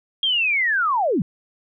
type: linear sweep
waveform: sine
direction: down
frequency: 3269 to 141.3 Hz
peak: -17 dBFS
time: 0.23-1.22 s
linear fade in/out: 2 ms
effects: none